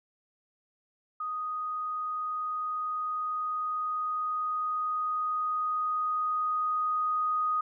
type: tone with level ramp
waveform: sine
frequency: 1244.5 Hz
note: D#6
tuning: in tune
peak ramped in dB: -31 to -25 dBFS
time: 1.2-7.61 s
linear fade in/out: 5 ms
effects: none